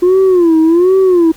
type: tone with vibrato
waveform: sine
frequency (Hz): 349.2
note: F4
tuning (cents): 0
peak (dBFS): -3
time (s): 0.02-1.32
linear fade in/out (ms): 10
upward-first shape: sine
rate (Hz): 1.3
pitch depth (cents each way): 160
effects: tanh soft clip ceiling -4 dBFS + pink hiss -40 dBFS RMS until 1.36 s